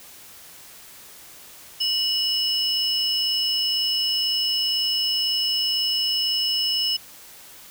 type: tone pair together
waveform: triangle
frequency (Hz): 2934 / 5228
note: F#7 / E8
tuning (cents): -15 / -15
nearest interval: minor seventh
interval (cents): 1000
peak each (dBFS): -22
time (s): 1.8-6.97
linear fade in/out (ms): 10
effects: white hiss -45 dBFS RMS until 7.7 s